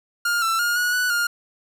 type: tone with pitch steps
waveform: 45% pulse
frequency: 1411 / 1336 / 1420 / 1457 / 1481 / 1414 Hz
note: F6 / E6 / F6 / F#6 / F#6 / F6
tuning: +17 / +23 / +28 / -27 / +1 / +21 cents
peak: -19 dBFS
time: 0.25-1.27 s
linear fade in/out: 5 ms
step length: 170 ms
effects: none